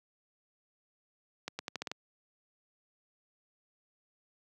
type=accelerating click train; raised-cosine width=0.2 ms; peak=-19 dBFS; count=7; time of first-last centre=1.48-1.916 s; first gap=110 ms; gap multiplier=0.83; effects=high-pass 150 Hz 12 dB/octave